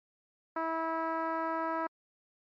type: tone with low-pass filter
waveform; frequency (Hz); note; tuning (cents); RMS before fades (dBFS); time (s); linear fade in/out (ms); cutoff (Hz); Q
10% pulse; 325.3; E4; -23; -33; 0.56-1.87; 5; 1200; 1.7
effects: MP3 48 kbps